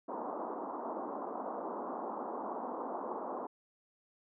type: band-pass noise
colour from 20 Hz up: white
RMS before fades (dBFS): -40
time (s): 0.08-3.47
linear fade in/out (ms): 10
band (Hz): 220 to 1100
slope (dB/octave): 48
effects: none